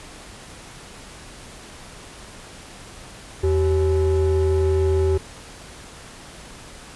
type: ring-modulated tone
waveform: triangle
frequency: 233.1 Hz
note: A#3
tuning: in tune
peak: -11 dBFS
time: 3.43-5.18 s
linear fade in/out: 10 ms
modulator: 151 Hz
effects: pink hiss -41 dBFS RMS until 6.95 s + resampled to 24000 Hz